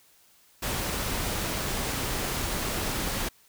pink noise, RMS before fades -30 dBFS, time 0.62-3.29 s, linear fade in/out 10 ms, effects white hiss -60 dBFS RMS until 3.48 s

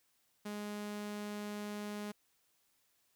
sawtooth tone, 207.7 Hz, G#3, in tune, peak -36 dBFS, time 0.45-2.12 s, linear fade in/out 10 ms, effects white hiss -75 dBFS RMS until 3.15 s

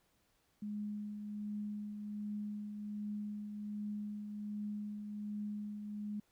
sine tone with tremolo, 208.4 Hz, G#3, 6 cents sharp, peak -37 dBFS, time 0.62-6.2 s, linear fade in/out 5 ms, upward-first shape triangle, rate 1.3 Hz, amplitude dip 45%, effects pink hiss -75 dBFS RMS until 6.31 s

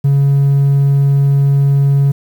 triangle tone, 139.6 Hz, C#3, 13 cents sharp, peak -5 dBFS, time 0.04-2.12 s, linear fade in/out 10 ms, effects tanh soft clip ceiling -2 dBFS + 7-bit

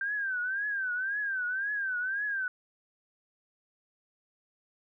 sine tone with vibrato, 1568 Hz, G6, in tune, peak -29 dBFS, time 0.01-2.48 s, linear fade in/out 2 ms, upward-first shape triangle, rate 1.9 Hz, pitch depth 150 cents each way, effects none

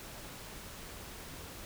silence, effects pink hiss -47 dBFS RMS until 1.65 s

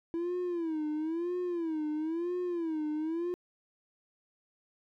triangle tone with vibrato, 330 Hz, E4, 2 cents sharp, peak -28 dBFS, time 0.14-3.34 s, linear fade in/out 0 ms, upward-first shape sine, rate 1 Hz, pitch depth 150 cents each way, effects tanh soft clip ceiling -24 dBFS

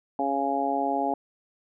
harmonic tone, 138.59 Hz, C#3, in tune, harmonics 2 / 3 / 4 / 5 / 6, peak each -30 / -34 / -33 / -28 / -28 dBFS, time 0.19-1.14 s, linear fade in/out 2 ms, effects none

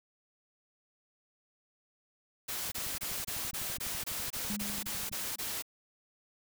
white noise bursts, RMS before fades -37 dBFS, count 12, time 2.48-5.624 s, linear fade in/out 10 ms, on 240 ms, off 24 ms
click train, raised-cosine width 5 ms, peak -36 dBFS, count 30, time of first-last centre 2.7-5.117 s, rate 12 Hz
sine tone with exponential decay, 206.3 Hz, G#3, 11 cents flat, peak -33 dBFS, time 4.5-5.42 s, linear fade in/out 0 ms, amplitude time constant 200 ms
effects none

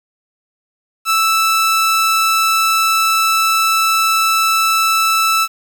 sawtooth tone, 1318.5 Hz, E6, in tune, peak -8 dBFS, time 1.05-5.48 s, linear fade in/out 50 ms, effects 7-bit

